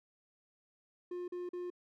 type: tone bursts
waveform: triangle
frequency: 355.8 Hz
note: F4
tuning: 32 cents sharp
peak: -36 dBFS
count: 3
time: 1.11-1.702 s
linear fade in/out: 5 ms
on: 170 ms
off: 41 ms
effects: none